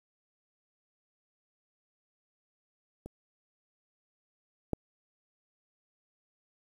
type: clicks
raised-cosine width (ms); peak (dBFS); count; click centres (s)
2; -29 / -16; 2; 3.06 / 4.733
effects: 9-bit